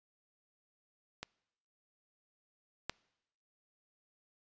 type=clicks; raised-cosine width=0.2 ms; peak=-23 / -17 dBFS; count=2; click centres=1.23 / 2.896 s; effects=noise-tail reverb RT60 0.9 s tail -25 dB re dry + resampled to 16000 Hz